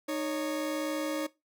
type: tone pair together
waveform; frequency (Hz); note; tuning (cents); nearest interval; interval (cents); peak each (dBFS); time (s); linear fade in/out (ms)
40% pulse; 307.8 / 554.4; D#4 / C#5; -19 / 0; minor seventh; 1019; -32 / -33; 0.08-1.27; 10
effects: noise-tail reverb RT60 0.2 s tail -18 dB re dry